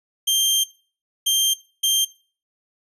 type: tone bursts at uneven times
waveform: sawtooth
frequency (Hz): 3169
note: G7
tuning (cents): +18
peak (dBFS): -13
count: 3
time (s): 0.27-0.64 / 1.26-1.54 / 1.83-2.05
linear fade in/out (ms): 10
effects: noise-tail reverb RT60 0.4 s tail -20 dB re dry + resampled to 32000 Hz